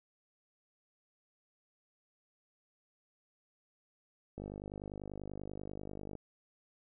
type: click train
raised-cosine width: 2 ms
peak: -30 dBFS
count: 90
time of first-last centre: 4.38-6.153 s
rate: 50.2 Hz
effects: none